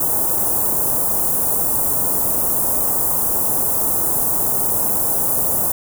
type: band-stop noise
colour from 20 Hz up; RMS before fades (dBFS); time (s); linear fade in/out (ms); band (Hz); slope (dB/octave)
white; -18; 0-5.72; 5; 1000 to 9200; 24
effects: none